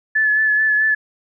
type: tone with vibrato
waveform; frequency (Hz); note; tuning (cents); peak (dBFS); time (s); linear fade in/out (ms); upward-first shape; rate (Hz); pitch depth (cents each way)
sine; 1728; A6; -32; -13; 0.15-0.95; 10; sine; 4.6; 24
effects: none